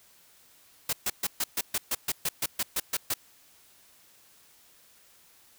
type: noise bursts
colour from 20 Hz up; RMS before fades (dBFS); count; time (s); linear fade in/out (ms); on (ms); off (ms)
white; -28; 14; 0.89-3.14; 5; 40; 130
effects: white hiss -59 dBFS RMS until 5.58 s